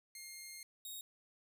10% pulse tone pair in turn, 2126 / 3757 Hz, C7 / A#7, +27 / +13 cents, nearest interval minor seventh, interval 986 cents, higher second, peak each -39 / -37 dBFS, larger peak second, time 0.15-0.63 / 0.85-1.01 s, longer first, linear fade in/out 2 ms, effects 12-bit

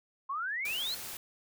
sine exponential sweep, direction up, 1046.5 to 4350 Hz, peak -32 dBFS, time 0.29-0.95 s, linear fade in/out 10 ms
white noise, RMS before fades -42 dBFS, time 0.65-1.17 s, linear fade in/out 2 ms
effects none

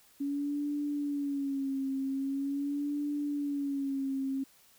sine tone with vibrato, 280 Hz, C#4, 18 cents sharp, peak -30 dBFS, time 0.2-4.44 s, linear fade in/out 10 ms, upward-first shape sine, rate 0.43 Hz, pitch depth 70 cents each way, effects white hiss -62 dBFS RMS until 4.78 s

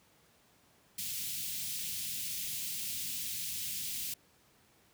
white band-stop noise, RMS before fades -38 dBFS, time 0.98-4.14 s, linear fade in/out 5 ms, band 210 to 2500 Hz, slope 24 dB/octave, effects pink hiss -66 dBFS RMS until 4.93 s + high-pass 80 Hz 12 dB/octave

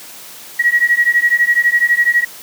sine beating tone pair, 1905 / 1917 Hz, A#6 / A#6, +37 / +48 cents, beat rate 12 Hz, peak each -13 dBFS, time 0.59-2.25 s, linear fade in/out 10 ms, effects white hiss -35 dBFS RMS until 2.42 s + high-pass 150 Hz 12 dB/octave

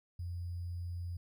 sine tone with sample-and-hold, 87.3 Hz, F2, in tune, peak -37 dBFS, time 0.19-1.17 s, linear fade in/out 5 ms, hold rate 4900 Hz, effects none

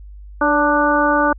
harmonic tone with a mistuned harmonic, 295.4 Hz, D4, 10 cents sharp, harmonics 1 / 2 / 3 / 4 / 5, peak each -19 / -19 / -19 / -19 / -19 dBFS, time 0.41-1.33 s, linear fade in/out 5 ms, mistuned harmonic 2, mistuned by -34 cents, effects added 50 Hz sine -34 dBFS peak until 1.38 s

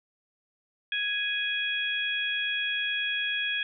harmonic tone, 830.6 Hz, G#5, in tune, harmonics 2 / 3 / 4, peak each -31 / -31 / -31 dBFS, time 0.92-3.63 s, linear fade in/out 2 ms, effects none

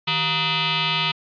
sine tone with frequency modulation, 157.2 Hz, D#3, 18 cents sharp, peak -19 dBFS, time 0.07-1.12 s, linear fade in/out 10 ms, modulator 549 Hz, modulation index 6.7, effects resampled to 11025 Hz

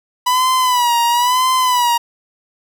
45% pulse tone with vibrato, 985 Hz, B5, 5 cents flat, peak -12 dBFS, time 0.26-1.98 s, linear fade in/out 10 ms, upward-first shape sine, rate 1 Hz, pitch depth 80 cents each way, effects none

